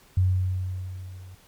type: tone with level ramp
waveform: sine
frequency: 92.5 Hz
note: F#2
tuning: in tune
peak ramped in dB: -16 to -41 dBFS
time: 0.17-1.35 s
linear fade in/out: 5 ms
effects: pink hiss -56 dBFS RMS until 1.47 s + MP3 96 kbps